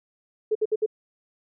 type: tone bursts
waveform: sine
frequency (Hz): 431.5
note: A4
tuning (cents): -34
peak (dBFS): -19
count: 4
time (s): 0.51-0.862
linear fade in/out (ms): 10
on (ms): 43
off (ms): 60
effects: none